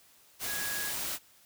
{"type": "tone in noise", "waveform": "sine", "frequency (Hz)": 1661.2, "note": "G#6", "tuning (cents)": 0, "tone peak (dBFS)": -37, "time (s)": [0.45, 0.93], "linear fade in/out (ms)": 50, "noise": "white", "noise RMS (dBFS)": -35, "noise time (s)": [0.39, 1.19], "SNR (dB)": -5, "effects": ["white hiss -61 dBFS RMS until 1.45 s"]}